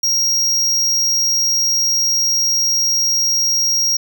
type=tone; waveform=square; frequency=5620 Hz; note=F8; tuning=10 cents sharp; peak=-14 dBFS; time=0.03-3.97 s; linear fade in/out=5 ms; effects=none